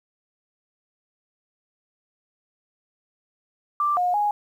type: tone with pitch steps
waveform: sine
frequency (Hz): 1177 / 717 / 829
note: D6 / F5 / G#5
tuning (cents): +3 / +45 / -3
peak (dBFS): -19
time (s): 3.8-4.31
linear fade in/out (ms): 2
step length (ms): 170
effects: 9-bit